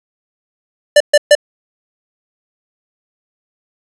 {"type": "tone bursts", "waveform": "square", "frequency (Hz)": 589, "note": "D5", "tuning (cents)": 5, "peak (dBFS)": -4, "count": 3, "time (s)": [0.96, 1.352], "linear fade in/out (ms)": 5, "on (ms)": 44, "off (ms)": 130, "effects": ["resampled to 24000 Hz", "7-bit"]}